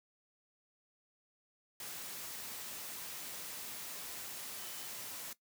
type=tone in noise; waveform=sine; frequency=3034 Hz; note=F#7; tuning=43 cents sharp; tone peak=-56 dBFS; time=4.59-4.87 s; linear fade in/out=2 ms; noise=white; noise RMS=-45 dBFS; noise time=1.8-5.33 s; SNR=-14 dB; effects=noise-tail reverb RT60 0.1 s tail -17 dB re dry + high-pass 100 Hz 12 dB/octave